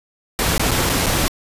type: noise with dropouts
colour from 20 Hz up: pink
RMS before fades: -18 dBFS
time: 0.39-1.28 s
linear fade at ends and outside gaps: 0 ms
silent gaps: 0.579-0.596 / 0.709-0.715 / 0.893-0.898 / 1.06-1.066 s
effects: resampled to 32000 Hz